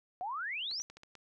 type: exponential sweep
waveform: sine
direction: up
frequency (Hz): 698.5 to 6100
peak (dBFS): -35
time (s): 0.21-0.82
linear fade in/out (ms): 0
type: clicks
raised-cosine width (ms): 0.2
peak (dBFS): -35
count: 6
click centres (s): 0.713 / 0.8 / 0.9 / 0.97 / 1.034 / 1.153
effects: none

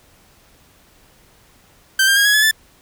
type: tone with pitch steps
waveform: sawtooth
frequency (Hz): 1558 / 1595.3 / 1633.6 / 1672.7 / 1712.8 / 1753.9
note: G6 / G6 / G#6 / G#6 / A6 / A6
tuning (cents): -11 / +30 / -29 / +12 / -47 / -6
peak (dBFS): -8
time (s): 1.99-2.512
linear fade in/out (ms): 5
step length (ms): 87
effects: pink hiss -52 dBFS RMS until 2.81 s

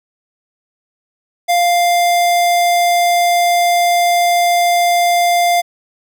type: tone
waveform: square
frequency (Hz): 698.5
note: F5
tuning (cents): 0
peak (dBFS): -11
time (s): 1.48-5.62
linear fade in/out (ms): 20
effects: none

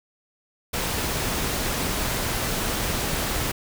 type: noise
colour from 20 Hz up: pink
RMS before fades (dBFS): -26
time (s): 0.73-3.52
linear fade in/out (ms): 10
effects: none

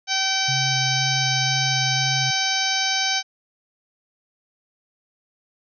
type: harmonic tone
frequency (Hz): 770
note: G5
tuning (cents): -31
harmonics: 1 / 2 / 3 / 4 / 5 / 6 / 7 / 8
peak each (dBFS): -28 / -28 / -28 / -28 / -28 / -28 / -28 / -28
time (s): 0.07-3.23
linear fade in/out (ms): 50
type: tone with vibrato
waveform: sine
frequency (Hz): 132.3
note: C3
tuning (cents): +20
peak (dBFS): -25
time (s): 0.48-2.31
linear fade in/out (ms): 10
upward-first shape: square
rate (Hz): 2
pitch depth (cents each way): 15
effects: none

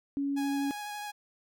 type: tone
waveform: sine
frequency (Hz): 280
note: C#4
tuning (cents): +18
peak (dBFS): -28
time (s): 0.17-0.71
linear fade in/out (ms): 0
type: tone with vibrato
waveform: sawtooth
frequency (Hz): 830.6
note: G#5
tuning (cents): 0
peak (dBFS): -33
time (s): 0.36-1.12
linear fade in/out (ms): 20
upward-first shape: sine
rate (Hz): 12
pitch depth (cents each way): 14
effects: none

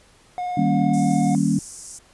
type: tone with vibrato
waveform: triangle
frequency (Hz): 720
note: F#5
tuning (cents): -47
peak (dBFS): -22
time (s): 0.38-1.35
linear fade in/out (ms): 0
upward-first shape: square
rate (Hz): 19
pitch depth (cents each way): 11
type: chord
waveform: sine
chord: Eb dominant seventh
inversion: none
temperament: equal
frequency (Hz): 155.56 / 196 / 233.1 / 277.2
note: Eb3 / G3 / Bb3 / Db4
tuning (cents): 0 / 0 / 0 / 0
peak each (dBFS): -23 / -21 / -23 / -22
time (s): 0.57-1.59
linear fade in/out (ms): 5
type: band-pass noise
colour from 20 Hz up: white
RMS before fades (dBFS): -39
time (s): 0.93-1.99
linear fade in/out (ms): 10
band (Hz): 5500 to 10000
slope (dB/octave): 48
effects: pink hiss -54 dBFS RMS until 2.13 s + resampled to 24000 Hz

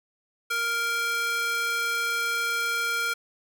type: tone with high-pass filter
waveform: square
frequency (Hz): 466.2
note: A#4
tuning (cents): 0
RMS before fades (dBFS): -27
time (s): 0.5-3.14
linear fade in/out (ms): 10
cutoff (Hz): 1500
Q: 1.8
effects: none

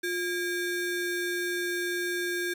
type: ring-modulated tone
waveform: square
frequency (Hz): 987.8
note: B5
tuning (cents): 0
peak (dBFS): -26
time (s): 0.03-2.54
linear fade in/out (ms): 10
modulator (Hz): 635
effects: 9-bit

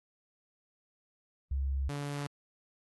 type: tone pair in turn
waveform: sine / sawtooth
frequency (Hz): 68 / 143.59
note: C#2 / D3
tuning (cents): -33 / -39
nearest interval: octave + minor second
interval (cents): 1294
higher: second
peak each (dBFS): -29 / -31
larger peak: first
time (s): 1.51-1.89 / 1.89-2.27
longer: neither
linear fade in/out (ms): 5
effects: AAC 32 kbps

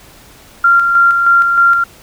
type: tone with tremolo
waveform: sine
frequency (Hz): 1384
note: F6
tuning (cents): -16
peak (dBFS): -5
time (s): 0.64-1.84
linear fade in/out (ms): 5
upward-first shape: square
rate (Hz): 3.2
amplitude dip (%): 40
effects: pink hiss -41 dBFS RMS until 2.02 s

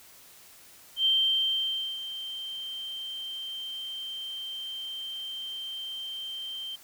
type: tone with ADSR envelope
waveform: sine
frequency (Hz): 3136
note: G7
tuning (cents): 0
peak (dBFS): -20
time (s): 0.96-6.76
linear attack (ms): 92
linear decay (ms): 930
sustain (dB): -14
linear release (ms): 10
effects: white hiss -53 dBFS RMS until 6.83 s

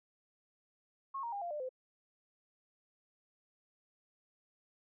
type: tone with pitch steps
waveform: sine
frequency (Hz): 1088 / 936.3 / 805.7 / 693.4 / 596.7 / 513.5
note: C#6 / A#5 / G5 / F5 / D5 / C5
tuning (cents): -33 / +7 / +47 / -13 / +27 / -33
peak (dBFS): -37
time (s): 1.14-1.692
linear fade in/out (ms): 10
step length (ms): 92
effects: none

